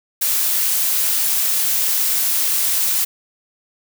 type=noise; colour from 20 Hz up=blue; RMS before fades=-18 dBFS; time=0.21-3.05 s; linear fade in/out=10 ms; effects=none